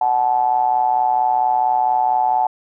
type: ring-modulated tone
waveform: triangle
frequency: 62.2 Hz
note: B1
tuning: 13 cents sharp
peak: -9 dBFS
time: 0.01-2.47 s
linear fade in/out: 5 ms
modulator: 806 Hz
effects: none